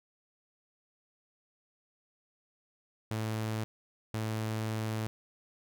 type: tone bursts at uneven times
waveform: sawtooth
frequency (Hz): 109.8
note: A2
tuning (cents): -3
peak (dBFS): -28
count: 2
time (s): 3.11-3.64 / 4.14-5.07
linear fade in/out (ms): 0
effects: none